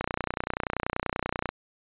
click train, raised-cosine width 0.5 ms, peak -12 dBFS, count 46, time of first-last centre 0.01-1.49 s, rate 30.4 Hz, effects resampled to 8000 Hz

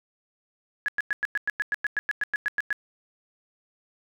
sine tone bursts, 1684 Hz, G#6, 24 cents sharp, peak -22 dBFS, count 16, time 0.86-2.728 s, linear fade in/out 0 ms, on 23 ms, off 100 ms, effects none

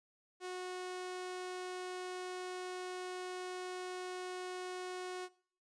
sawtooth tone, 365.6 Hz, F#4, 21 cents flat, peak -37 dBFS, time 0.4-5.29 s, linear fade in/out 50 ms, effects noise-tail reverb RT60 0.5 s tail -20 dB re dry + resampled to 22050 Hz

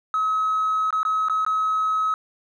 triangle tone with dropouts, 1280 Hz, D#6, 49 cents sharp, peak -16 dBFS, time 0.14-2.14 s, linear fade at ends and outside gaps 1 ms, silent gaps 0.906-0.927 / 1.031-1.051 / 1.285-1.297 / 1.449-1.464 s, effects tanh soft clip ceiling -16 dBFS + resampled to 22050 Hz

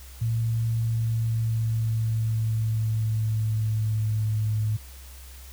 sine tone with pitch glide, 114.2 to 107.92 Hz, A#2 to A2, -35 to -33 cents, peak -22 dBFS, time 0.21-4.77 s, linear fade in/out 10 ms, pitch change -98 cents, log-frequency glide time 0.82-4.38 s, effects added 65 Hz sine -42 dBFS peak until 5.52 s + white hiss -49 dBFS RMS until 5.52 s

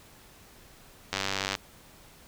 click train, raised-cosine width 0.2 ms, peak -11 dBFS, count 42, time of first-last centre 1.13-1.552 s, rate 97.2 Hz, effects pink hiss -54 dBFS RMS until 2.27 s

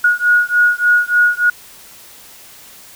sine beating tone pair, 1447 / 1450.4 Hz, F#6 / F#6, -39 / -35 cents, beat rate 3.4 Hz, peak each -13 dBFS, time 0.04-1.5 s, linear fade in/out 5 ms, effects white hiss -40 dBFS RMS until 2.95 s

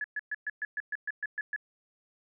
sine tone bursts, 1705 Hz, G#6, 45 cents sharp, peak -30 dBFS, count 11, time 0.01-1.562 s, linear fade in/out 2 ms, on 32 ms, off 120 ms, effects none

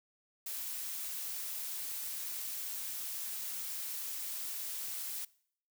blue noise, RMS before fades -40 dBFS, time 0.46-5.25 s, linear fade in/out 5 ms, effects noise-tail reverb RT60 0.6 s tail -22 dB re dry

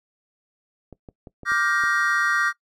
clicks, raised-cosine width 2 ms, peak -27 dBFS, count 6, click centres 0.927 / 1.088 / 1.272 / 1.433 / 1.519 / 1.838 s
triangle chord, G minor seventh, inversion second, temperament just, 1176 / 1411.2 / 1568 / 1881.6 Hz, D6 / F6 / G6 / Bb6, +2 / +18 / 0 / +16 cents, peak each -23 dBFS, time 1.45-2.53 s, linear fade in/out 50 ms
effects noise-tail reverb RT60 0.1 s tail -20 dB re dry

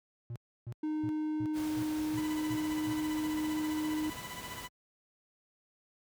triangle tone bursts, 118.2 Hz, A#2, 24 cents sharp, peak -35 dBFS, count 8, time 0.3-2.926 s, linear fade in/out 0 ms, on 57 ms, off 310 ms
triangle tone, 307.8 Hz, D#4, 19 cents flat, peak -29 dBFS, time 0.83-4.1 s, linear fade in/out 5 ms
pink noise, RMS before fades -45 dBFS, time 1.53-4.69 s, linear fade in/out 50 ms
20% pulse tone with tremolo, 993 Hz, B5, 9 cents sharp, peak -36 dBFS, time 2.17-4.68 s, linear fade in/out 5 ms, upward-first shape sine, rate 15 Hz, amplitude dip 80%
effects high-pass 60 Hz 12 dB/octave

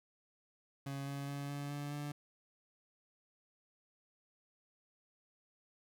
30% pulse tone with pitch steps, 138.59 / 140.04 / 141.5 / 142.98 / 144.48 / 145.99 Hz, C#3 / C#3 / C#3 / D3 / D3 / D3, 0 / +18 / +36 / -46 / -28 / -10 cents, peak -37 dBFS, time 0.86-2.12 s, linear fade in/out 5 ms, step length 210 ms, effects none

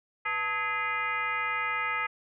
sine tone with frequency modulation, 1663 Hz, G#6, 2 cents sharp, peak -27 dBFS, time 0.25-2.07 s, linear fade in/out 10 ms, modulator 390 Hz, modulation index 1.8, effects none

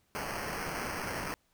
violet noise with sample-and-hold, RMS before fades -37 dBFS, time 0.15-1.34 s, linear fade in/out 0 ms, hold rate 3675 Hz, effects pink hiss -72 dBFS RMS until 1.53 s

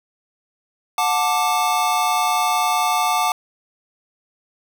square chord, D major, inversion first, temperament equal with one note detuned, 729 / 880 / 1174.7 Hz, F#5 / A5 / D6, -26 / 0 / 0 cents, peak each -22 dBFS, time 0.98-3.32 s, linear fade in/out 2 ms, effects none

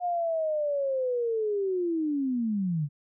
sine linear sweep, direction down, 720 to 138.59 Hz, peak -25 dBFS, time 0-2.89 s, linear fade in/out 50 ms, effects none

